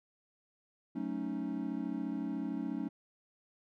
triangle chord, D# half-diminished seventh, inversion first, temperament equal, 185 / 220 / 277.2 / 311.1 Hz, F#3 / A3 / C#4 / D#4, 0 / 0 / 0 / 0 cents, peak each -40 / -38 / -36 / -39 dBFS, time 0.95-2.89 s, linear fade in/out 10 ms, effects none

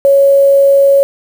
sine tone with quantisation, 554.4 Hz, C#5, in tune, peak -4 dBFS, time 0.05-1.03 s, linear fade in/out 0 ms, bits 5, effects none

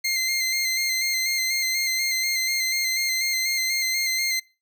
20% pulse tone with vibrato, 2093 Hz, C7, in tune, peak -17 dBFS, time 0.04-4.4 s, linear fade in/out 10 ms, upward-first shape square, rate 4.1 Hz, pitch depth 23 cents each way, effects noise-tail reverb RT60 0.3 s tail -22 dB re dry

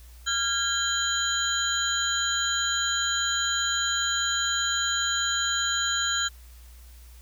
sine tone cluster, 1386 / 1629 / 3165 / 3977 / 6830 Hz, F6 / G#6 / G7 / B7 / G#8, -14 / -34 / +16 / +11 / +48 cents, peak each -30 dBFS, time 0.26-6.29 s, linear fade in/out 20 ms, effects added 60 Hz sine -45 dBFS peak until 7.21 s + white hiss -56 dBFS RMS until 7.21 s

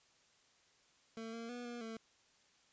25% pulse tone with pitch steps, 225.2 / 230.2 / 243.2 / 239.5 / 224.6 Hz, A3 / A#3 / B3 / A#3 / A3, +40 / -22 / -26 / +47 / +36 cents, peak -40 dBFS, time 1.17-1.97 s, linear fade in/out 2 ms, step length 160 ms, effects white hiss -70 dBFS RMS until 2.72 s + resampled to 16000 Hz

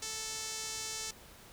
sawtooth tone with band-pass filter, 440 Hz, A4, in tune, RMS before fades -40 dBFS, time 0.02-1.11 s, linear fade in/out 5 ms, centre 6300 Hz, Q 1.9, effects pink hiss -55 dBFS RMS until 1.52 s

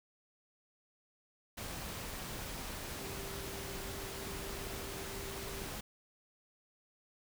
sine tone in noise, 392 Hz, G4, in tune, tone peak -48 dBFS, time 2.99-5.67 s, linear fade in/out 10 ms, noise pink, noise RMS -43 dBFS, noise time 1.57-5.81 s, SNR -8 dB, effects none

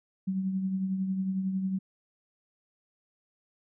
sine tone with tremolo, 190 Hz, F#3, 46 cents sharp, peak -25 dBFS, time 0.27-1.79 s, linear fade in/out 10 ms, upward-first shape triangle, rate 11 Hz, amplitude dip 50%, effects none

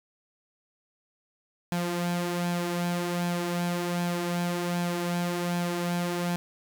sawtooth tone with flanger, 174.61 Hz, F3, in tune, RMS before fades -29 dBFS, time 1.72-6.36 s, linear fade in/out 0 ms, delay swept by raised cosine 1.2 to 4.5 ms, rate 1.3 Hz, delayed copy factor +0.5, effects none

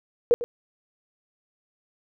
sine tone with echo, 477.2 Hz, A#4, 41 cents sharp, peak -13 dBFS, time 0.31-0.34 s, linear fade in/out 0 ms, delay 100 ms, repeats 1, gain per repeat -14 dB, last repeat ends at 0.44 s, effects none

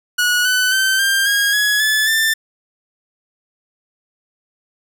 sawtooth tone with pitch steps, 1460 / 1501.9 / 1545 / 1589.4 / 1635 / 1682 / 1730.2 / 1779.9 Hz, F#6 / F#6 / G6 / G6 / G#6 / G#6 / A6 / A6, -24 / +25 / -26 / +23 / -28 / +22 / -30 / +19 cents, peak -10 dBFS, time 0.18-2.34 s, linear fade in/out 10 ms, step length 270 ms, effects none

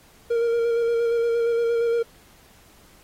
triangle tone with vibrato, 466.2 Hz, A#4, in tune, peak -17 dBFS, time 0.3-2.03 s, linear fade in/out 10 ms, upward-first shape square, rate 8.6 Hz, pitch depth 17 cents each way, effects pink hiss -54 dBFS RMS until 3.03 s + AAC 48 kbps

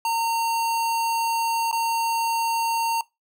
square tone with dropouts, 917 Hz, A#5, 29 cents flat, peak -22 dBFS, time 0.05-3.01 s, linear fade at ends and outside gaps 2 ms, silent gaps 1.714-1.727 s, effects noise-tail reverb RT60 0.2 s tail -21 dB re dry

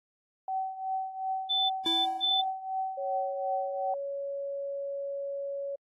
sine tone with tremolo, 762 Hz, G5, 49 cents flat, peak -27 dBFS, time 0.48-3.94 s, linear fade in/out 2 ms, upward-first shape triangle, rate 2.7 Hz, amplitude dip 80%
sine tone bursts, 3520 Hz, A7, in tune, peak -25 dBFS, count 3, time 1.49-2.42 s, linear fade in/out 20 ms, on 210 ms, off 150 ms
square tone with exponential decay, 329.6 Hz, E4, in tune, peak -31 dBFS, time 1.86-2.51 s, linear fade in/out 2 ms, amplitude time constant 140 ms
sine tone with pitch glide, 554.4 to 558.6 Hz, C#5 to C#5, 0 to +13 cents, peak -32 dBFS, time 2.97-5.76 s, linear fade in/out 10 ms, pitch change +13 cents, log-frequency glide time 3.51-3.92 s
effects AAC 32 kbps

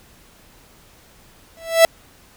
45% pulse tone with exponential growth, 659.3 Hz, E5, in tune, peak -5 dBFS, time 1.57-1.85 s, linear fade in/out 1 ms, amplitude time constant 60 ms, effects pink hiss -50 dBFS RMS until 2.36 s

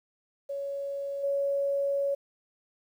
sine tone with level steps, 559 Hz, C#5, 14 cents sharp, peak -31 / -25 dBFS, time 0.49-2.15 s, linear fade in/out 10 ms, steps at 1.23 s, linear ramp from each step 10 ms, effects 10-bit

